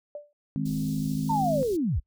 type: tone with exponential decay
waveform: sine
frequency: 587.3 Hz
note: D5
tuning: in tune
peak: -31 dBFS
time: 0.15-0.33 s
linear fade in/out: 2 ms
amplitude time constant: 39 ms
type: chord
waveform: sine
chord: Ab major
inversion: second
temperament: equal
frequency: 155.56 / 207.7 / 261.6 Hz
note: Eb3 / Ab3 / C4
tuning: 0 / 0 / 0 cents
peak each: -29 / -31 / -30 dBFS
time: 0.56-1.63 s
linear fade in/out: 0 ms
type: band-stop noise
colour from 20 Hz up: pink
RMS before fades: -43 dBFS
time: 0.65-1.77 s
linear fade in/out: 10 ms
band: 380 to 4000 Hz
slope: 24 dB/octave
type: linear sweep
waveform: sine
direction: down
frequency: 932.3 to 42.15 Hz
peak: -23 dBFS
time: 1.29-2 s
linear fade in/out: 10 ms
effects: noise-tail reverb RT60 0.1 s tail -24 dB re dry